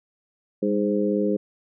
harmonic tone with a mistuned harmonic, 103.83 Hz, G#2, in tune, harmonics 2 / 3 / 4 / 5, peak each -24 / -26 / -25 / -27 dBFS, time 0.62-1.37 s, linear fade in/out 10 ms, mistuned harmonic 2, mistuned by -47 cents, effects none

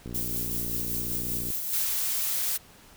click train, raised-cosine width 3 ms, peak -25 dBFS, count 87, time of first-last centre 0.06-1.503 s, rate 59.6 Hz
violet noise with tremolo, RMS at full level -30 dBFS, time 0.14-1.85 s, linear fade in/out 10 ms, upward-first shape sine, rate 5.2 Hz, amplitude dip 30%
blue noise, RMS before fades -28 dBFS, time 1.72-2.58 s, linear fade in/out 20 ms
effects pink hiss -53 dBFS RMS until 2.96 s

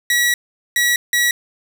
sawtooth tone bursts at uneven times, 1929 Hz, B6, 41 cents flat, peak -10 dBFS, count 3, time 0.1-0.34 / 0.76-0.96 / 1.13-1.31 s, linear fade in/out 2 ms, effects none

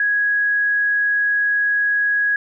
sine tone, 1662 Hz, G#6, 1 cent sharp, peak -15 dBFS, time 0-2.36 s, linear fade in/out 2 ms, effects none

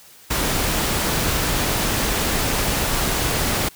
pink noise, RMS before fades -21 dBFS, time 0.3-3.69 s, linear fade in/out 10 ms, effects white hiss -47 dBFS RMS until 3.75 s

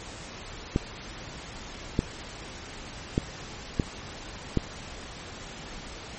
clicks, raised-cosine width 3 ms, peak -9 dBFS, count 5, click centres 0.761 / 1.991 / 3.179 / 3.798 / 4.573 s, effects pink hiss -41 dBFS RMS until 6.18 s + MP3 32 kbps

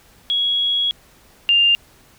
sine tone pair in turn, 3328 / 2799 Hz, G#7 / F7, +3 / +3 cents, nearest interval minor third, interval 300 cents, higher first, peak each -16 / -11 dBFS, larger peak second, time 0.3-0.91 / 1.49-1.75 s, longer first, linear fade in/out 0 ms, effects pink hiss -51 dBFS RMS until 2.18 s

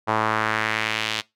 sawtooth tone with band-pass filter sweep, 109.4 Hz, A2, 9 cents flat, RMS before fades -24 dBFS, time 0.07-1.22 s, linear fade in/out 20 ms, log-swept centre 960 to 3500 Hz, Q 1.7, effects noise-tail reverb RT60 0.2 s tail -21 dB re dry

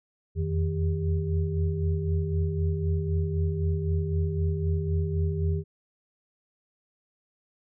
sine tone cluster, 82.6 / 86.5 / 157.1 / 398 Hz, E2 / F2 / D#3 / G4, +4 / -16 / +17 / +26 cents, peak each -32 / -26 / -30 / -34 dBFS, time 0.35-5.64 s, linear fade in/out 50 ms, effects none

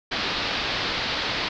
white low-pass noise, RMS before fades -27 dBFS, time 0.11-1.49 s, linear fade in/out 10 ms, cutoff 4700 Hz, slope 48 dB/octave, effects none

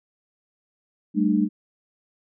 sine chord, G suspended second, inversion none, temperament equal with one note detuned, 196 / 220 / 300.5 Hz, G3 / A3 / D4, 0 / 0 / +40 cents, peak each -22 dBFS, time 1.14-1.49 s, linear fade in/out 50 ms, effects none

